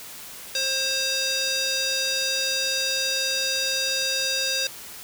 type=tone with band-pass filter; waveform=square; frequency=532 Hz; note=C5; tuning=29 cents sharp; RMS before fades=-25 dBFS; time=0.55-4.67 s; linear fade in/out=2 ms; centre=4700 Hz; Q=2.2; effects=white hiss -40 dBFS RMS until 5.03 s